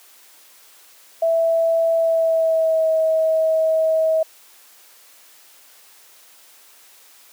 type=tone with pitch glide; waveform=sine; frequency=659.3 to 639.8 Hz; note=E5 to D#5; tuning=0 to +48 cents; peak=-14 dBFS; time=1.22-4.23 s; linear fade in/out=5 ms; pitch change=-52 cents; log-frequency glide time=1.96-2.9 s; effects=white hiss -49 dBFS RMS until 7.32 s + high-pass 400 Hz 12 dB/octave